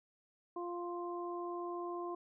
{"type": "harmonic tone", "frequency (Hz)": 349.2, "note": "F4", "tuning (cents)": 0, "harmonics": [1, 2, 3], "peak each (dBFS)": [-40, -46, -44], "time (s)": [0.56, 2.15], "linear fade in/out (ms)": 5, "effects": []}